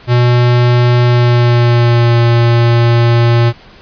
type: tone with pitch glide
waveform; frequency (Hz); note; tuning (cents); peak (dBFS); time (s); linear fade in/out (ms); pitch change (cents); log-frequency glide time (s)
square; 121.8 to 117.99; B2 to A#2; -24 to +21; -7; 0.07-3.53; 50; -55; 1.04-2.19
effects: pink hiss -39 dBFS RMS until 3.81 s + resampled to 11025 Hz